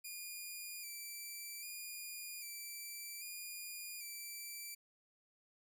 5% pulse tone with vibrato, 2382 Hz, D7, 24 cents sharp, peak -36 dBFS, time 0.04-4.75 s, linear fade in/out 10 ms, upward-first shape square, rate 0.63 Hz, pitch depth 36 cents each way, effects none

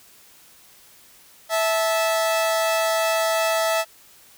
sawtooth tone pair together, 654.8 / 874 Hz, E5 / A5, -12 / -12 cents, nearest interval perfect fourth, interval 500 cents, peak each -16 / -23 dBFS, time 1.49-3.85 s, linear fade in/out 50 ms, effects white hiss -51 dBFS RMS until 4.37 s

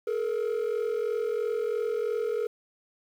triangle tone pair together, 427 / 470 Hz, G#4 / A#4, +48 / +14 cents, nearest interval major second, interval 166 cents, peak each -26 dBFS, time 0.07-2.47 s, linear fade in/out 5 ms, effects tanh soft clip ceiling -21 dBFS + 9-bit

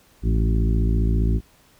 harmonic tone with a mistuned harmonic, 55 Hz, A1, in tune, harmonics 1 / 2 / 3 / 4 / 5 / 6 / 7, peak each -18 / -24 / -28 / -30 / -32 / -34 / -35 dBFS, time 0.22-1.41 s, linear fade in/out 50 ms, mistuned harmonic 3, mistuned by +60 cents, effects pink hiss -56 dBFS RMS until 1.79 s

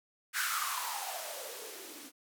violet noise with band-pass filter sweep, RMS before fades -38 dBFS, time 0.33-2.12 s, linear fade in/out 50 ms, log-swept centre 1600 to 270 Hz, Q 7, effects none

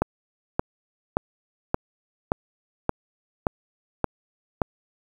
click train, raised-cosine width 1 ms, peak -6 dBFS, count 9, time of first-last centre 0.02-4.618 s, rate 1.74 Hz, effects 7-bit

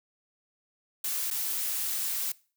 blue noise with dropouts, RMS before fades -31 dBFS, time 1.04-2.32 s, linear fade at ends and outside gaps 5 ms, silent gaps 1.304-1.309 s, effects noise-tail reverb RT60 0.4 s tail -22 dB re dry

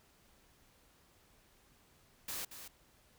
white noise with echo, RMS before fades -41 dBFS, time 2.28-2.45 s, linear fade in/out 5 ms, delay 230 ms, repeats 1, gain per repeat -9 dB, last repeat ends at 2.68 s, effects pink hiss -67 dBFS RMS until 3.18 s

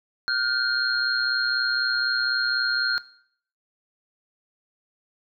sine tone cluster, 1418 / 1542 / 4239 Hz, F6 / G6 / C8, +26 / -29 / +22 cents, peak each -26 dBFS, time 0.28-2.98 s, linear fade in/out 0 ms, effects noise-tail reverb RT60 0.6 s tail -18 dB re dry

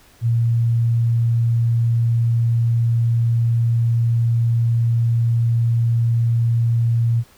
sine tone, 116.54 Hz, A#2, in tune, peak -14 dBFS, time 0.21-7.24 s, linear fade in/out 50 ms, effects pink hiss -51 dBFS RMS until 7.37 s

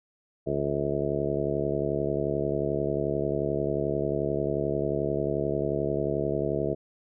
harmonic tone, 71.3 Hz, C#2, 49 cents sharp, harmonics 1 / 2 / 3 / 4 / 5 / 6 / 7 / 8 / 9, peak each -40 / -33 / -37 / -36 / -31 / -31 / -35 / -40 / -32 dBFS, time 0.46-6.75 s, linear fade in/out 20 ms, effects none

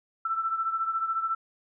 sine beating tone pair, 1329 / 1343 Hz, E6 / E6, +14 / +32 cents, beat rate 14 Hz, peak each -27 / -33 dBFS, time 0.25-1.35 s, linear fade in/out 5 ms, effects none

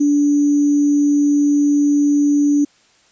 sine tone with sample-and-hold, 289.9 Hz, D4, 22 cents flat, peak -11 dBFS, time 0-2.65 s, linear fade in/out 10 ms, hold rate 6300 Hz, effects white hiss -54 dBFS RMS until 3.11 s + resampled to 16000 Hz

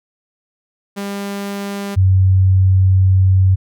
sawtooth / sine tone pair in turn, 200.1 / 94.43 Hz, G3 / F#2, +36 / +36 cents, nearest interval octave + minor second, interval 1300 cents, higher first, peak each -18 / -8 dBFS, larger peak second, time 0.96-1.96 / 1.96-3.56 s, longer second, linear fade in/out 20 ms, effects none

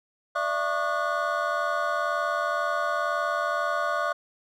triangle tone cluster, 592 / 674 / 1109 / 1208 / 1461 Hz, D5 / E5 / C#6 / D6 / F#6, +14 / +38 / 0 / +48 / -22 cents, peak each -29 dBFS, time 0.35-4.13 s, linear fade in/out 10 ms, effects none

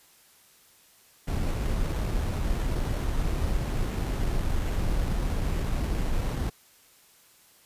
brown noise with sample-and-hold, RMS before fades -27 dBFS, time 1.27-6.5 s, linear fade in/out 10 ms, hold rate 4900 Hz, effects white hiss -58 dBFS RMS until 7.65 s + resampled to 32000 Hz

